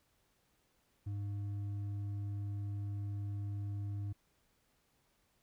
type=tone with hard clipping; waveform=sine; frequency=101.2 Hz; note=G#2; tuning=44 cents flat; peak=-38 dBFS; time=1.06-4.13 s; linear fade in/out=10 ms; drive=4 dB; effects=pink hiss -75 dBFS RMS until 5.42 s